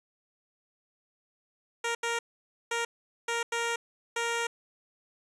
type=tone bursts at uneven times; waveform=10% pulse; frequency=466.6 Hz; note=A#4; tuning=2 cents sharp; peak=-20 dBFS; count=6; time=1.84-1.95 / 2.03-2.19 / 2.71-2.85 / 3.28-3.43 / 3.52-3.76 / 4.16-4.47 s; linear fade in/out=5 ms; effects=resampled to 24000 Hz + 10-bit